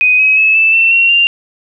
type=tone with pitch steps; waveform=sine; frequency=2500 / 2545 / 2591 / 2638 / 2686 / 2734 / 2784 Hz; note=D#7 / D#7 / E7 / E7 / E7 / F7 / F7; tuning=+8 / +39 / -30 / +1 / +32 / -37 / -6 cents; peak=-6 dBFS; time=0.01-1.27 s; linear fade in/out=0 ms; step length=180 ms; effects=none